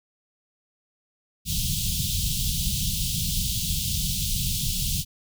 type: band-stop noise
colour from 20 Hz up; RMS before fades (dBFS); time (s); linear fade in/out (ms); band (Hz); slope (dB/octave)
pink; -26; 1.45-5.05; 50; 190 to 3000; 48
effects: none